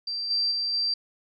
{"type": "tone with level steps", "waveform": "sine", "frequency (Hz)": 4699, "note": "D8", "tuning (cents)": 0, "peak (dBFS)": [-28, -22, -25, -23], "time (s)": [0.07, 0.94], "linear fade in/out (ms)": 5, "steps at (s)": [0.3, 0.51, 0.73], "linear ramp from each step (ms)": 10, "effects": []}